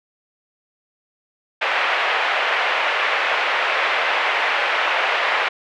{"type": "band-pass noise", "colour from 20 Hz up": "white", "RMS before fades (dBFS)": -20, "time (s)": [1.61, 5.49], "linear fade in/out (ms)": 10, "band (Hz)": [520, 2600], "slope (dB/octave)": 24, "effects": []}